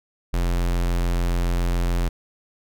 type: tone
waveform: square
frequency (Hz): 43.5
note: F1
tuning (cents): -6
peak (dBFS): -20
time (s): 0.33-2.09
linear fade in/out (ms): 10
effects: none